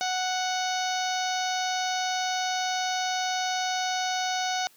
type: harmonic tone with a mistuned harmonic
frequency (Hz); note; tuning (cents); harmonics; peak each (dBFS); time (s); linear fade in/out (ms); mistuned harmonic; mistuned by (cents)
740; F#5; 0; 1 / 2 / 3 / 4 / 5 / 6 / 7 / 8 / 9; -28 / -34 / -38 / -38 / -36 / -38 / -40 / -37 / -43; 0.01-4.67; 0; 9; -34
effects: white hiss -58 dBFS RMS until 4.76 s + high-pass 150 Hz 12 dB/octave